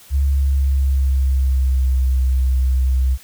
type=tone with pitch glide; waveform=sine; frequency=69.3 to 64.66 Hz; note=C#2 to C2; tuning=0 to -20 cents; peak=-13 dBFS; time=0.1-3.18 s; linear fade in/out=50 ms; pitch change=-120 cents; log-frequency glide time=0.22-1.97 s; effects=white hiss -45 dBFS RMS until 3.23 s